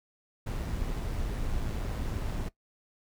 brown noise with amplitude modulation, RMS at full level -31 dBFS, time 0.46-2.49 s, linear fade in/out 10 ms, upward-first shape sine, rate 109 Hz, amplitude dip 30%, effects noise-tail reverb RT60 0.1 s tail -18 dB re dry

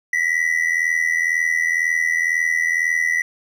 triangle ring-modulated tone, 1963 Hz, B6, 11 cents flat, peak -12 dBFS, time 0.13-3.22 s, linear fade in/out 2 ms, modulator 41 Hz, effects none

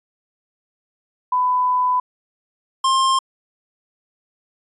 sine / square tone pair in turn, 1000 / 1060.3 Hz, B5 / C6, +21 / +23 cents, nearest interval minor second, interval 102 cents, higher second, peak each -15 / -15 dBFS, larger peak neither, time 1.32-2 / 2.84-3.19 s, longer first, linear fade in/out 5 ms, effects resampled to 24000 Hz

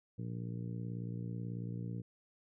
harmonic tone, 58.27 Hz, A#1, in tune, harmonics 2 / 3 / 4 / 5 / 6 / 7 / 8, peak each -40 / -43 / -51 / -51 / -57 / -58 / -56 dBFS, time 0.18-2.02 s, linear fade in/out 10 ms, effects none

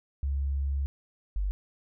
sine tone pair in turn, 69.3 / 48.75 Hz, C#2 / G1, 0 / -9 cents, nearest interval tritone, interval 609 cents, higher first, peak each -26 dBFS, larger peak neither, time 0.23-0.86 / 1.36-1.51 s, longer first, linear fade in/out 0 ms, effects none

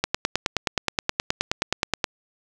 click train, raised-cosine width 0.2 ms, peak -3 dBFS, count 20, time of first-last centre 0.04-2.042 s, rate 9.49 Hz, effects none

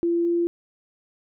sine tone pair in turn, 341 / 342.9 Hz, F4 / F4, -41 / -32 cents, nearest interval unison, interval 9 cents, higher second, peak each -19 dBFS, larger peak neither, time 0.03-0.25 / 0.25-0.47 s, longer neither, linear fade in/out 0 ms, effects none

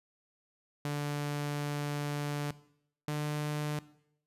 sawtooth tone pair in turn, 145.9 / 149.31 Hz, D3 / D3, -11 / +29 cents, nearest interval unison, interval 40 cents, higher second, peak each -28 / -28 dBFS, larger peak neither, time 0.85-2.51 / 3.08-3.79 s, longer first, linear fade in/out 2 ms, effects noise-tail reverb RT60 0.7 s tail -18 dB re dry + resampled to 32000 Hz

